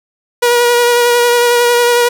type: tone with vibrato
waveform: sawtooth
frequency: 480.6 Hz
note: B4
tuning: 47 cents flat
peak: -4 dBFS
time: 0.42-2.09 s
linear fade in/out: 10 ms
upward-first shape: sine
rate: 11 Hz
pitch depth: 17 cents each way
effects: none